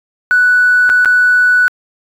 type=tone with dropouts; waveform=triangle; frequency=1482 Hz; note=F#6; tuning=2 cents sharp; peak=-3 dBFS; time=0.31-1.68 s; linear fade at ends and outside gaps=0 ms; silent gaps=0.893-0.899 / 1.048-1.057 s; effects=tanh soft clip ceiling -4 dBFS